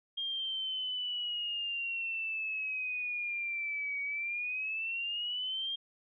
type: exponential two-way sweep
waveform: sine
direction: down then up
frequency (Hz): 3226 to 2251 to 3226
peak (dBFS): -33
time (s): 0.17-5.76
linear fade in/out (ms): 10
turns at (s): 4.02
effects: none